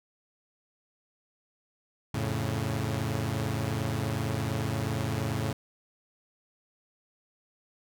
sawtooth chord, F augmented, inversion none, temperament equal, 87.31 / 110 / 138.59 Hz, F2 / A2 / C#3, 0 / 0 / 0 cents, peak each -32 / -27 / -29 dBFS, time 2.14-5.53 s, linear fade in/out 5 ms, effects none

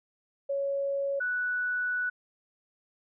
sine tone pair in turn, 556 / 1479.6 Hz, C#5 / F#6, +5 / 0 cents, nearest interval octave + perfect fourth, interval 1695 cents, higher second, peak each -27 dBFS, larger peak neither, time 0.49-1.2 / 1.2-2.1 s, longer second, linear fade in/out 10 ms, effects none

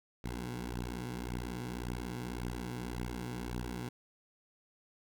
10% pulse beating tone pair, 60.2 / 62 Hz, B1 / B1, -44 / +7 cents, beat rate 1.8 Hz, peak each -31 / -34 dBFS, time 0.24-3.89 s, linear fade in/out 5 ms, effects none

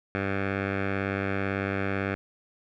10% pulse tone with low-pass filter, 98 Hz, G2, in tune, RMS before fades -29 dBFS, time 0.15-2.15 s, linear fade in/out 0 ms, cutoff 2000 Hz, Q 3.5, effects none

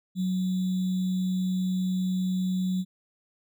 sine tone with sample-and-hold, 185 Hz, F#3, in tune, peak -24 dBFS, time 0.15-2.85 s, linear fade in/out 50 ms, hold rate 3675 Hz, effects none

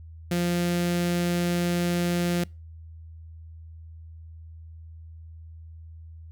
sawtooth tone with notch filter, 174.4 Hz, F3, 2 cents flat, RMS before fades -25 dBFS, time 0.31-2.44 s, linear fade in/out 5 ms, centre 990 Hz, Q 1.4, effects noise-tail reverb RT60 0.3 s tail -26 dB re dry + added 81 Hz sine -41 dBFS peak until 6.31 s

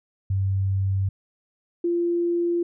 sine tone pair in turn, 96.7 / 344.6 Hz, G2 / F4, -23 / -23 cents, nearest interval octave + minor seventh, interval 2200 cents, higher second, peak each -20 dBFS, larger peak neither, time 0.3-1.09 / 1.84-2.63 s, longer neither, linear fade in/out 5 ms, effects none

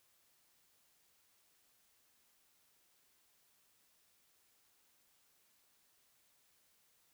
silence, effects white hiss -73 dBFS RMS until 7.13 s

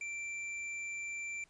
sine tone with tanh clipping, 2349 Hz, D7, in tune, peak -40 dBFS, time 0.01-1.44 s, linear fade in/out 2 ms, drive 14 dB, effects pink hiss -68 dBFS RMS until 1.49 s + resampled to 22050 Hz

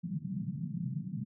white band-pass noise, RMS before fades -37 dBFS, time 0.03-1.25 s, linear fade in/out 20 ms, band 130 to 200 Hz, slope 48 dB/octave, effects none

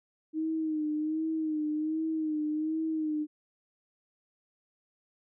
sine tone with vibrato, 311.3 Hz, D#4, 1 cent sharp, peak -28 dBFS, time 0.33-3.27 s, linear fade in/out 50 ms, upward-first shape sine, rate 1.3 Hz, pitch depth 49 cents each way, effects none

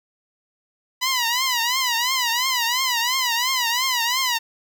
10% pulse tone with vibrato, 987.8 Hz, B5, in tune, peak -11 dBFS, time 1.01-4.39 s, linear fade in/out 20 ms, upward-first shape triangle, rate 2.9 Hz, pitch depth 150 cents each way, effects none

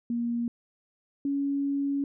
sine tone pair in turn, 236.2 / 280.1 Hz, A#3 / C#4, +23 / +18 cents, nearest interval minor third, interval 295 cents, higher second, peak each -26 / -25 dBFS, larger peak second, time 0.1-0.48 / 1.25-2.04 s, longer second, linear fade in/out 2 ms, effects none

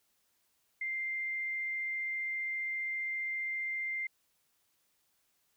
sine tone, 2095 Hz, C7, 2 cents sharp, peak -33 dBFS, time 0.81-4.07 s, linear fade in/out 5 ms, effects white hiss -75 dBFS RMS until 5.56 s

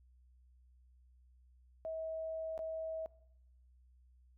sine tone with dropouts, 643 Hz, E5, 43 cents flat, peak -38 dBFS, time 1.85-3.06 s, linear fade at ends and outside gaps 0 ms, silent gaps 2.578-2.591 s, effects noise-tail reverb RT60 0.8 s tail -20 dB re dry + added 62 Hz sine -62 dBFS peak until 4.37 s

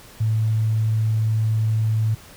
sine tone, 110 Hz, A2, in tune, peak -17 dBFS, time 0.2-2.15 s, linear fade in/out 10 ms, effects pink hiss -45 dBFS RMS until 2.36 s

